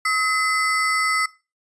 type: ring-modulated tone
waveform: square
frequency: 1654 Hz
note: G#6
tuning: 8 cents flat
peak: -16 dBFS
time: 0.05-1.26 s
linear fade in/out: 5 ms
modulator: 376 Hz
effects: noise-tail reverb RT60 0.3 s tail -20 dB re dry + resampled to 24000 Hz